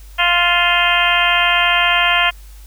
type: harmonic tone with a mistuned harmonic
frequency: 349.2 Hz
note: F4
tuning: in tune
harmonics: 2 / 3 / 4 / 5 / 6 / 7 / 8 / 9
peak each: -20 / -20 / -20 / -20 / -20 / -20 / -20 / -20 dBFS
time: 0.18-2.31 s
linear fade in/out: 20 ms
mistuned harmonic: 7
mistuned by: +48 cents
effects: added 50 Hz sine -35 dBFS peak until 2.66 s + white hiss -48 dBFS RMS until 2.66 s